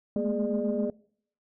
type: tone cluster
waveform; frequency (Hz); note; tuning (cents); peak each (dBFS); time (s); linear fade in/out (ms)
sine; 209.3 / 216.9 / 237.3 / 414.6 / 599; G#3 / A3 / A#3 / G#4 / D5; +14 / -25 / +31 / -3 / +34; -31; 0.16-0.9; 2
effects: noise-tail reverb RT60 0.6 s tail -23 dB re dry + tanh soft clip ceiling -17 dBFS